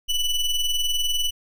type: ring-modulated tone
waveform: square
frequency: 1480 Hz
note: F#6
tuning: in tune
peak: -18 dBFS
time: 0.08-1.31 s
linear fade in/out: 20 ms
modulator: 1490 Hz
effects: none